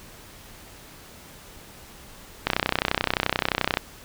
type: click train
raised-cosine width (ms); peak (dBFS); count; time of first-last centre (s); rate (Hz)
0.3; -4; 42; 2.47-3.772; 31.5
effects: pink hiss -46 dBFS RMS until 4.04 s